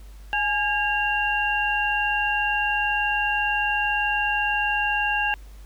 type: tone cluster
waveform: sine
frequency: 836 / 1627 / 2769 Hz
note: G#5 / G#6 / F7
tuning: +11 / -36 / -15 cents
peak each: -25 / -25 / -25 dBFS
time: 0.33-5.34 s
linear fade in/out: 0 ms
effects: added 50 Hz sine -40 dBFS peak until 5.65 s + pink hiss -55 dBFS RMS until 5.65 s